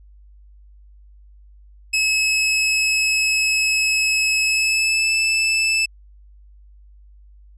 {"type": "tone with pitch glide", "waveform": "sawtooth", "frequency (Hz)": [2580, 2630], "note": ["E7", "E7"], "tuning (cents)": [-38, -5], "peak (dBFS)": -13, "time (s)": [1.93, 5.86], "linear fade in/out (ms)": 10, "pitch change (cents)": 33, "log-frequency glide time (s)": [4.43, 5.14], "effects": ["added 50 Hz sine -44 dBFS peak until 7.57 s", "resampled to 22050 Hz"]}